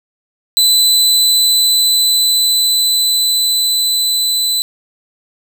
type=tone with level ramp; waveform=sawtooth; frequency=4007 Hz; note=B7; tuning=24 cents sharp; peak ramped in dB=-5 to -10 dBFS; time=0.57-4.62 s; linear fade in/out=0 ms; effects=none